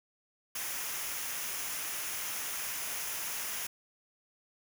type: noise with comb filter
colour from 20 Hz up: white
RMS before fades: -37 dBFS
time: 0.55-3.67 s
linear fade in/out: 5 ms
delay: 0.24 ms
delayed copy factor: -0.5
effects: none